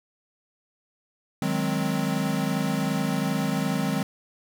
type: chord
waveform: square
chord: Ab dominant seventh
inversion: second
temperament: equal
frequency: 155.56 / 185 / 207.7 / 261.6 Hz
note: Eb3 / Gb3 / Ab3 / C4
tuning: 0 / 0 / 0 / 0 cents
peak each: -30 dBFS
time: 1.42-4.03 s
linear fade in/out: 2 ms
effects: none